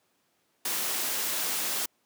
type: noise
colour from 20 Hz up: white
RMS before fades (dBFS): -30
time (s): 0.65-1.86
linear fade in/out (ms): 5
effects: pink hiss -71 dBFS RMS until 2.05 s + high-pass 200 Hz 12 dB/octave